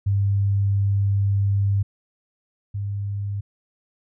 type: tone pair in turn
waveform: sine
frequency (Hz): 99.6 / 100.76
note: G2 / G2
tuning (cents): +28 / +48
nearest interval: unison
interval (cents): 20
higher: second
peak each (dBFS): -17 / -24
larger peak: first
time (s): 0.06-1.83 / 2.74-3.41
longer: first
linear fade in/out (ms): 10
effects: none